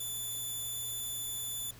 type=tone; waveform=5% pulse; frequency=3489 Hz; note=A7; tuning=15 cents flat; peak=-28 dBFS; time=0-1.71 s; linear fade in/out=5 ms; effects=added 116 Hz sine -54 dBFS peak until 1.79 s + pink hiss -55 dBFS RMS until 1.79 s